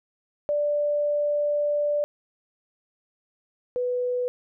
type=tone pair in turn; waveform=sine; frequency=587.3 / 494.8 Hz; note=D5 / B4; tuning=0 / +3 cents; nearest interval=minor third; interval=297 cents; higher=first; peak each=-21 / -23 dBFS; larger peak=first; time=0.49-2.04 / 3.76-4.28 s; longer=first; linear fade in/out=0 ms; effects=none